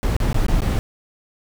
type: noise with dropouts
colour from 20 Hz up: brown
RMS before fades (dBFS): -18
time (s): 0.03-0.79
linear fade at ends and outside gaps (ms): 0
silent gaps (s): 0.165-0.202 / 0.329-0.344 / 0.465-0.483 / 0.605-0.619
effects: none